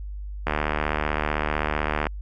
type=click train; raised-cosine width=0.5 ms; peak=-8 dBFS; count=122; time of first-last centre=0.47-2.068 s; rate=75.7 Hz; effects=added 50 Hz sine -31 dBFS peak until 2.21 s